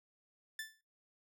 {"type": "tone with exponential decay", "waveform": "sawtooth", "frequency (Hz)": 1760, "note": "A6", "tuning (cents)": 0, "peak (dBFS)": -34, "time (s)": [0.59, 0.81], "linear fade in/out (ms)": 2, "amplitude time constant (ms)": 46, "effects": ["noise-tail reverb RT60 0.3 s tail -24 dB re dry"]}